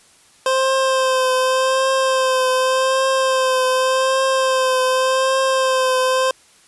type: tone with vibrato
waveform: 25% pulse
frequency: 522 Hz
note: C5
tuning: 4 cents flat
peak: -11 dBFS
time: 0.46-6.31 s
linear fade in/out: 2 ms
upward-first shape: triangle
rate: 0.86 Hz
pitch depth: 31 cents each way
effects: white hiss -51 dBFS RMS until 6.67 s + resampled to 24000 Hz